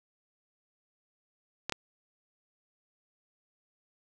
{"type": "clicks", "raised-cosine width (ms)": 0.2, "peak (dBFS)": -14, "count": 2, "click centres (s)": [1.696, 1.723], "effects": []}